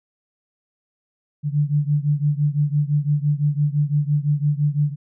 sine beating tone pair, 144.8 / 150.7 Hz, D3 / D3, -24 / +45 cents, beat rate 5.9 Hz, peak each -19 / -21 dBFS, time 1.43-4.96 s, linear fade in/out 50 ms, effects none

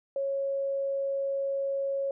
sine tone, 550 Hz, C#5, 14 cents flat, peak -27 dBFS, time 0.16-2.11 s, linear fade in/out 2 ms, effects none

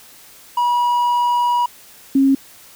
triangle / sine tone pair in turn, 967 / 271.4 Hz, B5 / C#4, -37 / -36 cents, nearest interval octave + minor seventh, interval 2199 cents, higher first, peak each -12 / -10 dBFS, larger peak second, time 0.57-1.66 / 2.15-2.35 s, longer first, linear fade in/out 5 ms, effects white hiss -44 dBFS RMS until 2.75 s

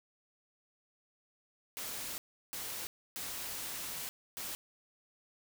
white noise bursts at uneven times, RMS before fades -41 dBFS, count 4, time 1.77-2.18 / 2.53-2.87 / 3.16-4.09 / 4.37-4.55 s, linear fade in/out 0 ms, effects none

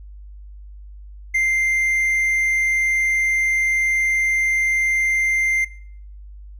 triangle tone, 2093 Hz, C7, in tune, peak -14 dBFS, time 1.34-5.65 s, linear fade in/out 10 ms, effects noise-tail reverb RT60 0.6 s tail -21 dB re dry + added 50 Hz sine -36 dBFS peak until 6.59 s

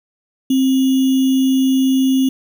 sine tone with sample-and-hold, 264.1 Hz, C4, 16 cents sharp, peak -11 dBFS, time 0.5-2.29 s, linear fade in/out 5 ms, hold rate 3150 Hz, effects none

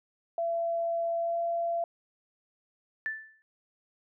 sine tone with pitch glide, 674 to 679.9 Hz, E5 to F5, +38 to -47 cents, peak -27 dBFS, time 0.38-1.84 s, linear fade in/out 2 ms, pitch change +15 cents, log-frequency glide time 1.16-1.4 s
sine tone with exponential decay, 1760 Hz, A6, in tune, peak -27 dBFS, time 3.06-3.42 s, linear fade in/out 0 ms, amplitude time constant 77 ms
effects none

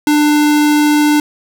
square tone, 297.7 Hz, D4, 24 cents sharp, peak -9 dBFS, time 0.07-1.2 s, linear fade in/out 2 ms, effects none

